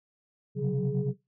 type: tone cluster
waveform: sine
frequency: 129.3 / 138.5 / 181.4 / 188.3 / 418.1 Hz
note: C3 / C#3 / F#3 / F#3 / G#4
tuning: -20 / -1 / -34 / +31 / +12 cents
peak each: -32 / -28 / -33 / -33 / -32 dBFS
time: 0.55-1.14 s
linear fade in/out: 50 ms
effects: noise-tail reverb RT60 0.2 s tail -19 dB re dry + tanh soft clip ceiling -18 dBFS